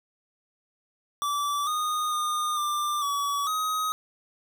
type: tone with pitch steps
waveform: square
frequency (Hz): 1160 / 1233 / 1220 / 1188 / 1138 / 1260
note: D6 / D#6 / D#6 / D6 / C#6 / D#6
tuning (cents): -22 / -16 / -34 / +20 / +45 / +21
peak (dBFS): -26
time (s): 1.22-3.92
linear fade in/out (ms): 0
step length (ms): 450
effects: none